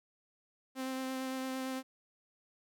sawtooth tone with vibrato, 261.6 Hz, C4, in tune, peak -32 dBFS, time 0.75-1.83 s, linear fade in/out 50 ms, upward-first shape sine, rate 8.8 Hz, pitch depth 12 cents each way, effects none

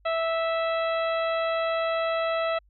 harmonic tone, 657 Hz, E5, 6 cents flat, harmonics 1 / 2 / 3 / 4 / 5 / 6, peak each -25 / -30 / -36 / -37 / -41 / -42 dBFS, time 0.05-2.59 s, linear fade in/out 10 ms, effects added 50 Hz sine -57 dBFS peak until 2.69 s

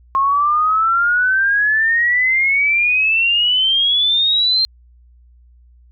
sine exponential sweep, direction up, 1073 to 4186 Hz, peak -12 dBFS, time 0.15-4.65 s, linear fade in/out 0 ms, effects added 60 Hz sine -45 dBFS peak until 5.91 s

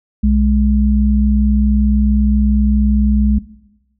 sine tone pair together, 62.3 / 209.6 Hz, B1 / G#3, +16 / +16 cents, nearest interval octave + major sixth, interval 2100 cents, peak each -12 dBFS, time 0.23-3.39 s, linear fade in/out 10 ms, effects noise-tail reverb RT60 1.0 s tail -18 dB re dry

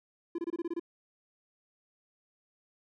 triangle tone bursts, 340 Hz, F4, 46 cents flat, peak -29 dBFS, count 8, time 0.35-0.797 s, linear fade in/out 5 ms, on 34 ms, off 25 ms, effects none

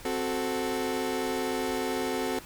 30% pulse chord, F# diminished, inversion second, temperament equal, 261.6 / 370 / 440 Hz, C4 / F#4 / A4, 0 / 0 / 0 cents, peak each -30 dBFS, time 0.05-2.39 s, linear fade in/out 2 ms, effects pink hiss -47 dBFS RMS until 2.45 s

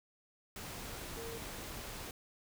sine tone in noise, 459.4 Hz, A#4, 25 cents flat, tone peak -44 dBFS, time 1.17-1.38 s, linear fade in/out 2 ms, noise pink, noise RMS -45 dBFS, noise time 0.56-2.11 s, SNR -2 dB, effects none

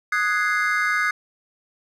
triangle chord, Ab dominant seventh, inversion second, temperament equal, 1244.5 / 1480 / 1661.2 / 2093 Hz, Eb6 / Gb6 / Ab6 / C7, 0 / 0 / 0 / 0 cents, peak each -23 dBFS, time 0.12-1.11 s, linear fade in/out 5 ms, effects none

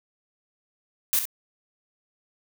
blue noise with echo, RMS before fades -22 dBFS, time 1.13-1.19 s, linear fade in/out 0 ms, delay 64 ms, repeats 1, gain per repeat -8 dB, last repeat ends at 1.254 s, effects none

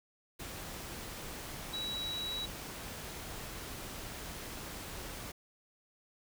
sine tone in noise, 3900 Hz, B7, 23 cents flat, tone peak -36 dBFS, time 1.73-2.46 s, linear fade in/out 10 ms, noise pink, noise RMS -44 dBFS, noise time 0.39-5.32 s, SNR +5 dB, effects none

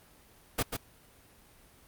pink noise with echo, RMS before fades -28 dBFS, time 0.58-0.63 s, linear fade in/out 10 ms, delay 140 ms, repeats 1, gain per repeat -6 dB, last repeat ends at 0.77 s, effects pink hiss -59 dBFS RMS until 1.87 s + Opus 32 kbps

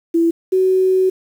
sine tone pair in turn, 333.7 / 375 Hz, E4 / F#4, +21 / +23 cents, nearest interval major second, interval 202 cents, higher second, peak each -11 dBFS, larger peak neither, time 0.14-0.31 / 0.52-1.1 s, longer second, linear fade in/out 10 ms, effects 7-bit

